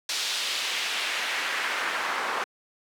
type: noise with band-pass filter sweep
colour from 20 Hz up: pink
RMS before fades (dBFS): -29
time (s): 0.09-2.44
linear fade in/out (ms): 2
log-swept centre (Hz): 4400 to 1200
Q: 1.3
effects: high-pass 300 Hz 12 dB/octave